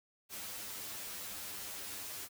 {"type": "noise with comb filter", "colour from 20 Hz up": "white", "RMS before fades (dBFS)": -44, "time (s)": [0.29, 2.29], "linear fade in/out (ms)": 50, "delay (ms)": 10, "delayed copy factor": 0.7, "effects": []}